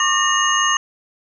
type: tone cluster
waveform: sine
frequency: 1084 / 1189 / 1831 / 2870 / 6410 Hz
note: C#6 / D6 / A#6 / F7 / G8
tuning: -39 / +21 / -32 / +47 / +38 cents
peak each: -21 dBFS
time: 0-0.77 s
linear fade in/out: 2 ms
effects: none